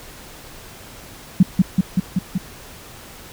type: tone with echo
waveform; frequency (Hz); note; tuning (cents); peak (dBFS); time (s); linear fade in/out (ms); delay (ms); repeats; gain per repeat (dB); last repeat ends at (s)
sine; 185; F#3; 0; -6; 1.4-1.43; 5; 190; 5; -2; 2.38
effects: pink hiss -40 dBFS RMS until 3.32 s